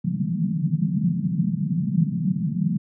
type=band-pass noise; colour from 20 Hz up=pink; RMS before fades=-23 dBFS; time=0.04-2.78 s; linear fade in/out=10 ms; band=150 to 200 Hz; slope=48 dB/octave; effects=none